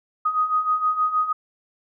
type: beating tone pair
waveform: sine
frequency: 1245 / 1251.4 Hz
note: D#6 / D#6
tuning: +1 / +10 cents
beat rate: 6.4 Hz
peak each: -25 / -20 dBFS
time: 0.25-1.33 s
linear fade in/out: 10 ms
effects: none

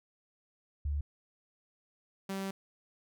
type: tone pair in turn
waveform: sine / sawtooth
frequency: 72.5 / 193.93 Hz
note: D2 / G3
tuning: -22 / -18 cents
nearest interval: octave + perfect fourth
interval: 1704 cents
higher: second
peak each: -30 / -31 dBFS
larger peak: first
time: 0.85-1.01 / 2.29-2.51 s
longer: second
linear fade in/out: 5 ms
effects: none

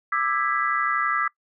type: chord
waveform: sine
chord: E dominant seventh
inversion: third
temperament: just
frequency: 1186.7 / 1318.5 / 1648.1 / 1977.8 Hz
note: D6 / E6 / G#6 / B6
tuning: +18 / 0 / -14 / +2 cents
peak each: -25 / -25 / -28 / -28 dBFS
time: 0.12-1.28 s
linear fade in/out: 5 ms
effects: noise-tail reverb RT60 0.1 s tail -23 dB re dry

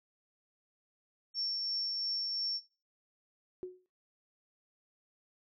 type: tone with tremolo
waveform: sine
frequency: 5450 Hz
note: F8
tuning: 43 cents flat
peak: -31 dBFS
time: 1.34-2.61 s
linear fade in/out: 50 ms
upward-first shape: triangle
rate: 2.9 Hz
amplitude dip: 25%
type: tone with exponential decay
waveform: sine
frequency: 366.4 Hz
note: F#4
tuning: 17 cents flat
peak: -34 dBFS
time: 3.63-3.86 s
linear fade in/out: 0 ms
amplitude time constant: 49 ms
effects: noise-tail reverb RT60 0.3 s tail -17 dB re dry

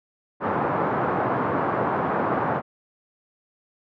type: band-pass noise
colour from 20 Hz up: white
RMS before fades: -24 dBFS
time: 0.4-2.62 s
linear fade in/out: 50 ms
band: 110 to 1200 Hz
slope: 24 dB/octave
effects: none

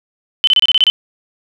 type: tone bursts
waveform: sine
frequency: 3044 Hz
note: F#7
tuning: 48 cents sharp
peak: -7 dBFS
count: 8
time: 0.44-0.9 s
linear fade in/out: 0 ms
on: 33 ms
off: 28 ms
effects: none

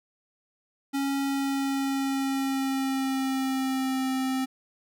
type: tone with pitch glide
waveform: square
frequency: 275.9 to 262.2 Hz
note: C#4 to C4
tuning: -8 to +4 cents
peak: -26 dBFS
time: 0.93-4.46 s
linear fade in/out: 20 ms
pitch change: -88 cents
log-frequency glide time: 1.2-4.09 s
effects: none

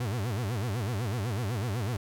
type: tone with vibrato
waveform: 40% pulse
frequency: 110 Hz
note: A2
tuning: in tune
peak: -28 dBFS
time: 0-1.97 s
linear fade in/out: 5 ms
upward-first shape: sine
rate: 8 Hz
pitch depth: 250 cents each way
effects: none

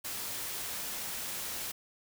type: noise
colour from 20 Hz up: white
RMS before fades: -38 dBFS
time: 0.04-1.72 s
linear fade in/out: 10 ms
effects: none

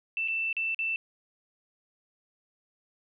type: tone with dropouts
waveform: sine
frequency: 2665 Hz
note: E7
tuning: 18 cents sharp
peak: -27 dBFS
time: 0.17-0.96 s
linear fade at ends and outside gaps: 1 ms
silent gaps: 0.277-0.283 / 0.528-0.567 / 0.746-0.79 s
effects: none

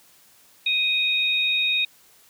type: tone pair together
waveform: sine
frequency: 2497 / 3736 Hz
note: D#7 / A#7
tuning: +6 / +3 cents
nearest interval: perfect fifth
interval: 697 cents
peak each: -22 dBFS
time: 0.66-1.85 s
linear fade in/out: 5 ms
effects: white hiss -55 dBFS RMS until 2.29 s + high-pass 60 Hz 12 dB/octave

